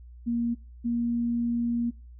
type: tone pair in turn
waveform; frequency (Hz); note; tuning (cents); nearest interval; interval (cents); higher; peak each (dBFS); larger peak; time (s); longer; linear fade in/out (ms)
sine; 235.3 / 236.2; A#3 / A#3; +16 / +23; unison; 7; second; -24; neither; 0.26-0.55 / 0.84-1.91; second; 20
effects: noise-tail reverb RT60 0.4 s tail -25 dB re dry + added 60 Hz sine -44 dBFS peak until 2.19 s